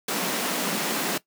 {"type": "high-pass noise", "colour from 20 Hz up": "pink", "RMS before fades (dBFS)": -27, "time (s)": [0.08, 1.18], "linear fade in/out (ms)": 5, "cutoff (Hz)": 170, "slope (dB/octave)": 48, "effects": ["noise-tail reverb RT60 0.1 s tail -18 dB re dry"]}